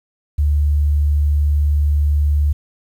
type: tone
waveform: sine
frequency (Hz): 73.42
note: D2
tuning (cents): 0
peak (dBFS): -12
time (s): 0.38-2.53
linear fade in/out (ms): 10
effects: 8-bit